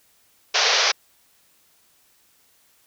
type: band-pass noise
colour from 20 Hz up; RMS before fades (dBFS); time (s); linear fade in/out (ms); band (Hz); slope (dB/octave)
white; -19; 0.54-0.92; 10; 410 to 6100; 96
effects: white hiss -60 dBFS RMS until 2.86 s